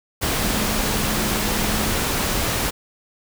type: tone in noise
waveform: sine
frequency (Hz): 213.9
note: A3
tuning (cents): -49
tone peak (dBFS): -28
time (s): 0.38-1.94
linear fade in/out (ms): 20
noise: pink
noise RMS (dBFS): -22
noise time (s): 0.21-2.71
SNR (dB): -9
effects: none

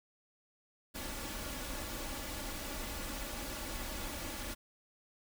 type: noise with comb filter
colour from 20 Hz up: pink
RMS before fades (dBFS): -41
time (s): 0.94-4.55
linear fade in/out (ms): 20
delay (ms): 3.5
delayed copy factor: +0.6
effects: none

